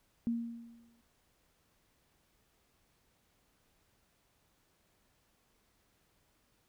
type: tone with exponential decay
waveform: sine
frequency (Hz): 233.1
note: A#3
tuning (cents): 0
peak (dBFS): -28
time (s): 0.27-1.01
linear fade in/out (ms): 0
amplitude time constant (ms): 160
effects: pink hiss -73 dBFS RMS until 6.68 s